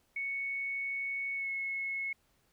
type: tone with pitch glide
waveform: sine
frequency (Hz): 2217 to 2185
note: C#7 to C#7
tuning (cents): 0 to -26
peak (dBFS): -33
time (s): 0.16-2.13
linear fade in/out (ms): 5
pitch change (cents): -26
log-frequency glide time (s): 1.35-1.49
effects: pink hiss -72 dBFS RMS until 2.52 s